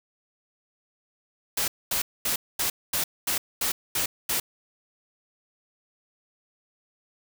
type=noise bursts; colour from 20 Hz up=white; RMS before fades=-26 dBFS; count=9; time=1.57-4.4 s; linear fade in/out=5 ms; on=110 ms; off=230 ms; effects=none